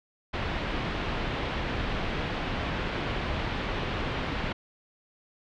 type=low-pass noise; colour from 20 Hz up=pink; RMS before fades=-31 dBFS; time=0.33-4.53 s; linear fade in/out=10 ms; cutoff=3500 Hz; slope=24 dB/octave; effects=none